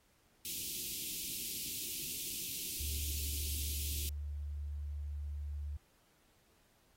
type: band-stop noise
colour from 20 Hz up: white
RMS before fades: -41 dBFS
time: 0.45-4.09 s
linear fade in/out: 0 ms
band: 390 to 2500 Hz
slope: 48 dB/octave
type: tone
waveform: sine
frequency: 73 Hz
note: D2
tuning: 10 cents flat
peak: -38 dBFS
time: 2.8-5.77 s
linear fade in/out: 5 ms
effects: pink hiss -71 dBFS RMS until 6.96 s + AAC 48 kbps